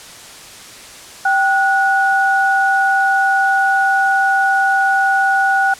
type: tone pair together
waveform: sine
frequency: 779 / 1462 Hz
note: G5 / F#6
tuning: -11 / -21 cents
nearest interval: major seventh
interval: 1090 cents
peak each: -14 dBFS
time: 1.25-5.74 s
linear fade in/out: 5 ms
effects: white hiss -36 dBFS RMS until 5.79 s + low-pass 9000 Hz 12 dB/octave